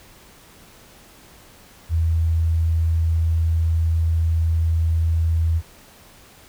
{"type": "tone", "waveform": "sine", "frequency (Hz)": 81.9, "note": "E2", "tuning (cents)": -11, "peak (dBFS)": -16, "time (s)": [1.89, 5.62], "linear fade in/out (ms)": 50, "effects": ["pink hiss -48 dBFS RMS until 6.48 s"]}